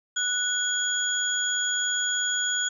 sine tone cluster, 1475 / 3323 / 6860 Hz, F#6 / G#7 / A8, -6 / 0 / -45 cents, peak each -28 dBFS, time 0.16-2.69 s, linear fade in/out 10 ms, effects none

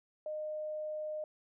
sine tone, 613 Hz, D#5, 26 cents flat, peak -36 dBFS, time 0.26-1.24 s, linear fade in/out 2 ms, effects none

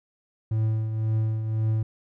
triangle tone with tremolo, 110 Hz, A2, in tune, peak -18 dBFS, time 0.51-1.83 s, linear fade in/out 5 ms, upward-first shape triangle, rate 1.9 Hz, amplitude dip 55%, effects none

